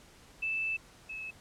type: tone pair in turn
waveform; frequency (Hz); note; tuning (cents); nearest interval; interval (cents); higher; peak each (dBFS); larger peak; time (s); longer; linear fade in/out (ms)
sine; 2637 / 2595; E7 / E7; 0 / -28; unison; 28; first; -30 / -38; first; 0.42-0.77 / 1.09-1.31; first; 10
effects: pink hiss -57 dBFS RMS until 1.4 s + low-pass 10000 Hz 12 dB/octave